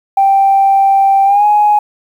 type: tone with pitch glide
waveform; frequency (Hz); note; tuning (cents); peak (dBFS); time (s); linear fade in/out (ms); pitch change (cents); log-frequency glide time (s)
sine; 784 to 835.4; G5 to G#5; 0 to +10; -5; 0.17-1.79; 5; +110; 1.25-1.45
effects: tanh soft clip ceiling -1 dBFS + 7-bit